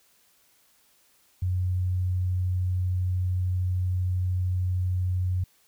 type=tone; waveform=sine; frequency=91.3 Hz; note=F#2; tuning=23 cents flat; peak=-23 dBFS; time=1.42-5.44 s; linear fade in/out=5 ms; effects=white hiss -63 dBFS RMS until 5.67 s